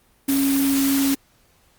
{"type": "tone in noise", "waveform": "sine", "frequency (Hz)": 274.6, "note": "C#4", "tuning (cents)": -16, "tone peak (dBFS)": -17, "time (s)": [0.28, 1.15], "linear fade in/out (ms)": 10, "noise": "white", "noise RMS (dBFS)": -26, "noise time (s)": [0.28, 1.15], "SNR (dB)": 6, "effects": ["pink hiss -59 dBFS RMS until 1.78 s", "Opus 32 kbps"]}